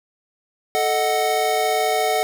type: chord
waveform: square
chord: D# diminished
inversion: second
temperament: equal with one note detuned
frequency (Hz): 437.2 / 622.3 / 740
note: A4 / D#5 / F#5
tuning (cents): -11 / 0 / 0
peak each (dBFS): -24 / -25 / -21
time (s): 0.75-2.23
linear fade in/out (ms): 0
effects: none